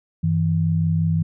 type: tone pair together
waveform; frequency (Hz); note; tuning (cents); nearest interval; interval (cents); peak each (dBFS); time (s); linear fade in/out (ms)
sine; 96.5 / 162.3; G2 / E3; -27 / -27; major sixth; 900; -22 / -18; 0.23-1.23; 10
effects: none